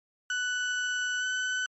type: tone with pitch glide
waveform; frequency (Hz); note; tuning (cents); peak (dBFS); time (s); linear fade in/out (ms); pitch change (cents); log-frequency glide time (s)
35% pulse; 1487 to 1505.1; F#6 to F#6; +8 to +29; -26; 0.3-1.66; 2; +21; 1.19-1.25
effects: MP3 32 kbps